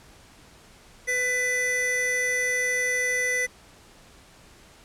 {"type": "tone pair together", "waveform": "square", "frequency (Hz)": [498.6, 1994.4], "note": ["B4", "B6"], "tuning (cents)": [16, 16], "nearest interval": "2 octaves", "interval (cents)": 2400, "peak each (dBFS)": [-32, -24], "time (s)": [1.07, 3.47], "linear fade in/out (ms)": 20, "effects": ["pink hiss -52 dBFS RMS until 4.84 s", "low-pass 10000 Hz 12 dB/octave"]}